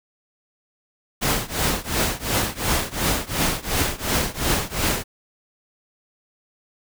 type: noise with tremolo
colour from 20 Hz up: pink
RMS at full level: -19 dBFS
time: 1.21-5.04 s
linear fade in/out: 20 ms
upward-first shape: triangle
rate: 2.8 Hz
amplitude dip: 95%
effects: none